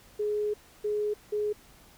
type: tone bursts at uneven times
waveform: sine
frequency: 419.2 Hz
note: G#4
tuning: 16 cents sharp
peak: -26 dBFS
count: 3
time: 0.19-0.54 / 0.84-1.14 / 1.32-1.53 s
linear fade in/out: 10 ms
effects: pink hiss -56 dBFS RMS until 1.97 s